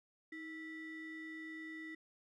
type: ring-modulated tone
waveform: triangle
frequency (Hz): 823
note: G#5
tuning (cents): -16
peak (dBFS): -40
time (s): 0.32-1.95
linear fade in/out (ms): 5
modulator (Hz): 1140
effects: none